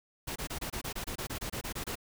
pink noise bursts, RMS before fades -37 dBFS, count 15, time 0.27-1.955 s, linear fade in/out 10 ms, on 89 ms, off 25 ms, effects none

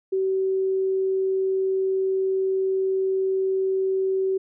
sine tone, 381.6 Hz, G4, 47 cents flat, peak -20 dBFS, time 0.12-4.38 s, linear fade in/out 10 ms, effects none

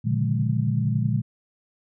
sine tone cluster, 117.3 / 138.9 / 149.7 / 178.1 / 208.6 Hz, A#2 / C#3 / D3 / F3 / G#3, +11 / +4 / +33 / +34 / +8 cents, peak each -23 / -29 / -27 / -31 / -28 dBFS, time 0.04-1.22 s, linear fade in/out 20 ms, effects none

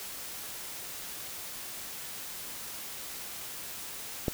click, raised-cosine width 2 ms, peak -14 dBFS, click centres 4.282 s, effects white hiss -41 dBFS RMS until 4.33 s

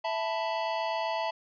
square chord, E suspended fourth, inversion none, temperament equal, 659.3 / 880 / 987.8 Hz, E5 / A5 / B5, 0 / 0 / 0 cents, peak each -33 / -33 / -37 dBFS, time 0.04-1.31 s, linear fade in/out 10 ms, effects resampled to 11025 Hz

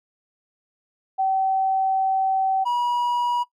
sine / triangle tone pair in turn, 767 / 966.4 Hz, G5 / B5, -38 / -38 cents, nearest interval major third, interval 400 cents, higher second, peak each -18 dBFS, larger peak neither, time 1.18-2.65 / 2.65-3.44 s, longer first, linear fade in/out 20 ms, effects noise-tail reverb RT60 0.1 s tail -18 dB re dry

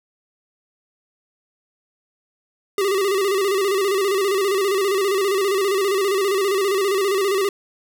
square tone with vibrato, 392 Hz, G4, in tune, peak -18 dBFS, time 2.78-7.49 s, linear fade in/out 2 ms, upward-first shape square, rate 15 Hz, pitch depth 65 cents each way, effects none

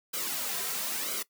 white noise with flanger, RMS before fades -33 dBFS, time 0.13-1.23 s, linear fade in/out 10 ms, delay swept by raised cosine 1.1 to 3.5 ms, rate 1 Hz, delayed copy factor -0.75, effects noise-tail reverb RT60 0.1 s tail -19 dB re dry + high-pass 200 Hz 12 dB/octave

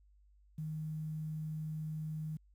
sine tone with quantisation, 155.56 Hz, D#3, in tune, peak -37 dBFS, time 0.58-2.37 s, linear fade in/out 5 ms, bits 11, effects added 50 Hz sine -62 dBFS peak until 2.54 s

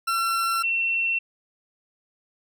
40% pulse / sine tone pair in turn, 1354 / 2708 Hz, E6 / E7, +46 / +46 cents, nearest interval octave, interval 1200 cents, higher second, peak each -21 dBFS, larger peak neither, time 0.07-0.63 / 0.63-1.19 s, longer neither, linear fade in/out 10 ms, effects none

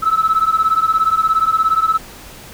sine beating tone pair, 1297 / 1314 Hz, E6 / E6, -28 / -6 cents, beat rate 17 Hz, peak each -14 dBFS, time 0.02-1.98 s, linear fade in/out 20 ms, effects tanh soft clip ceiling -6 dBFS + pink hiss -37 dBFS RMS until 2.53 s

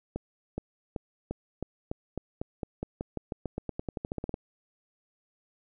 accelerating click train, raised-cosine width 2 ms, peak -19 dBFS, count 25, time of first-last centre 0.16-4.341 s, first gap 420 ms, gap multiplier 0.91, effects none

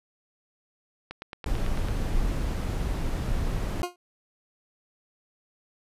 click train, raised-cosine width 0.3 ms, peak -21 dBFS, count 8, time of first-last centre 1.11-1.885 s, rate 9.03 Hz
brown noise, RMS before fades -27 dBFS, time 1.46-3.82 s, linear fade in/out 2 ms
20% pulse tone with exponential decay, 355.3 Hz, F4, 30 cents sharp, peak -18 dBFS, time 3.83-3.96 s, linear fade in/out 2 ms, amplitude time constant 27 ms
effects resampled to 32000 Hz

